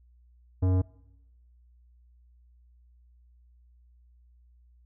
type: tone with tanh clipping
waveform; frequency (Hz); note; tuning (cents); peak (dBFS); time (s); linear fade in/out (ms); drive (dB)
sine; 92.5; F#2; 0; -23; 0.62-0.82; 10; 15
effects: noise-tail reverb RT60 0.9 s tail -22 dB re dry + added 60 Hz sine -56 dBFS peak until 4.85 s